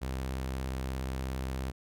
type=tone with vibrato; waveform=sawtooth; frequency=65.41 Hz; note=C2; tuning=in tune; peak=-29 dBFS; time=0.01-1.72 s; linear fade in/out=20 ms; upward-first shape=triangle; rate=17 Hz; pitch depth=57 cents each way; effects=none